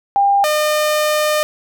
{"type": "tone pair in turn", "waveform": ["sine", "sawtooth"], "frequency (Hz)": [800, 606.5], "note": ["G5", "D#5"], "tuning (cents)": [35, -44], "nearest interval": "perfect fourth", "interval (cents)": 479, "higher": "first", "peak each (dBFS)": -10, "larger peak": "neither", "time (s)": [[0.16, 0.44], [0.44, 1.43]], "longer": "second", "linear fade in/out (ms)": 0, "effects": []}